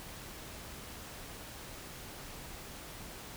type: silence
effects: pink hiss -47 dBFS RMS until 3.36 s